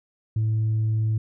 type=tone; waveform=sine; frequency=109.7 Hz; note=A2; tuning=5 cents flat; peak=-18 dBFS; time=0.36-1.18 s; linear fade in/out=5 ms; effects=tanh soft clip ceiling -18 dBFS